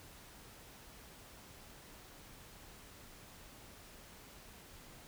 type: silence
effects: pink hiss -56 dBFS RMS until 5.07 s